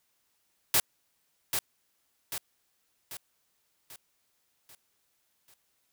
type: noise with echo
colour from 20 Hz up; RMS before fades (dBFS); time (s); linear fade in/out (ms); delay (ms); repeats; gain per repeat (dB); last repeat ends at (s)
white; -23; 0.74-0.8; 2; 790; 6; -6; 5.54
effects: white hiss -74 dBFS RMS until 5.92 s